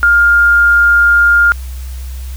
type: tone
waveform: sine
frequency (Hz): 1408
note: F6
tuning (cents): +14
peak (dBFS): -5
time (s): 0.03-1.52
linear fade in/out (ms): 0
effects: added 64 Hz sine -21 dBFS peak until 2.36 s + white hiss -38 dBFS RMS until 2.36 s